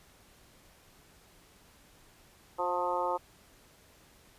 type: harmonic tone with a mistuned harmonic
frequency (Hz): 178.1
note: F3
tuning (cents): +34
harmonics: 2 / 3 / 4 / 5 / 6 / 7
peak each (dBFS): -39 / -34 / -39 / -32 / -37 / -38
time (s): 2.58-3.18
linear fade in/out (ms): 20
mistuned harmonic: 3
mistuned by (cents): -17
effects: pink hiss -60 dBFS RMS until 4.38 s + resampled to 32000 Hz